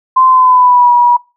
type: tone with pitch glide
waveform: sine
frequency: 1036 to 966.6 Hz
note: C6 to B5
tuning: -17 to -38 cents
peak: -4 dBFS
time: 0.16-1.17 s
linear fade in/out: 10 ms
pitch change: -121 cents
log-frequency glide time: 0.27-0.92 s
effects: noise-tail reverb RT60 0.3 s tail -24 dB re dry